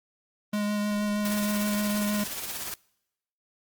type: tone with vibrato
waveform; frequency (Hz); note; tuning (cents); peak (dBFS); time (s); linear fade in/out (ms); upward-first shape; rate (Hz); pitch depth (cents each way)
square; 207.7; G#3; 0; -26; 0.53-2.24; 5; sine; 6.4; 12
type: noise with tremolo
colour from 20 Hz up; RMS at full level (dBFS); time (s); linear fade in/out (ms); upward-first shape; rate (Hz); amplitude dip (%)
white; -33; 1.25-2.74; 2; sine; 17; 45
effects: noise-tail reverb RT60 0.9 s tail -26 dB re dry + Opus 32 kbps